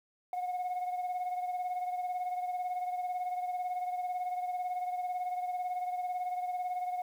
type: beating tone pair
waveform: sine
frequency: 723 / 741 Hz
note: F#5 / F#5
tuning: -40 / +2 cents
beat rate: 18 Hz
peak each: -31 / -38 dBFS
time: 0.33-7.02 s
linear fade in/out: 2 ms
effects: tanh soft clip ceiling -30 dBFS + 10-bit